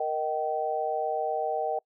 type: chord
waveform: sine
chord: Eb major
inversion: second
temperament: equal with one note detuned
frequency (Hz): 466.2 / 622.3 / 770.1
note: Bb4 / Eb5 / G5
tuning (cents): 0 / 0 / -31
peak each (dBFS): -32 / -31 / -29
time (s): 0-1.79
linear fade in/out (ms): 5
effects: noise-tail reverb RT60 0.1 s tail -26 dB re dry